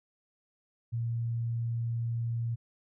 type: tone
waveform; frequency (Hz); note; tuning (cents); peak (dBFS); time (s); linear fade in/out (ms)
sine; 116.54; A#2; 0; -29; 0.92-2.56; 20
effects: none